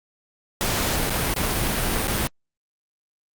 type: noise with dropouts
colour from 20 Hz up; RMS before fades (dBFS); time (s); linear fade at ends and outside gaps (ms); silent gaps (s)
pink; -23; 0.61-2.27; 0; 1.096-1.104 / 1.339-1.363 / 2.072-2.08
effects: Opus 48 kbps